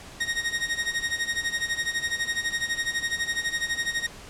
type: tone with tremolo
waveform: sawtooth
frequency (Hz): 1867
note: A#6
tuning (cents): +2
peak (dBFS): -19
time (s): 0.2-4.07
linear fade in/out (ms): 10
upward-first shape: sine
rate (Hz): 12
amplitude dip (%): 80
effects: pink hiss -44 dBFS RMS until 4.29 s + low-pass 9000 Hz 12 dB/octave